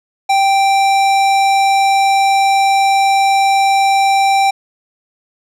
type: tone with hard clipping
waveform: sine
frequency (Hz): 784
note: G5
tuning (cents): 0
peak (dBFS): -11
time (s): 0.29-4.51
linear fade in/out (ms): 10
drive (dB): 16
effects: none